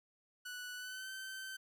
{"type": "tone with pitch glide", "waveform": "sawtooth", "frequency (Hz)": [1480, 1542], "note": ["F#6", "G6"], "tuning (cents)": [0, -29], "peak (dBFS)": -40, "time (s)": [0.45, 1.57], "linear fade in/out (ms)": 10, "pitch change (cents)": 71, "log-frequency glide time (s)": [0.75, 1.1], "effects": []}